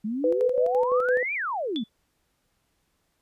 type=exponential two-way sweep; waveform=sine; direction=up then down; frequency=203.8 to 2446 to 203.8 Hz; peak=-26 dBFS; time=0.04-1.84 s; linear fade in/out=10 ms; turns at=1.34 s
type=tone with tremolo; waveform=sine; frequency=500 Hz; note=B4; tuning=21 cents sharp; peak=-19 dBFS; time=0.24-1.23 s; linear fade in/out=2 ms; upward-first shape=square; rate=5.9 Hz; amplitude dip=45%
type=tone with exponential decay; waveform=sine; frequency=3462 Hz; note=A7; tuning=29 cents flat; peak=-27 dBFS; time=1.76-1.89 s; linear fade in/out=0 ms; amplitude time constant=27 ms
effects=pink hiss -72 dBFS RMS until 3.21 s + resampled to 32000 Hz